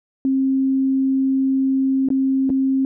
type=tone with dropouts; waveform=sine; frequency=266.9 Hz; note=C4; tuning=35 cents sharp; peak=-15 dBFS; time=0.25-2.85 s; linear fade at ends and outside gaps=1 ms; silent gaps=2.087-2.103 / 2.494-2.501 s; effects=none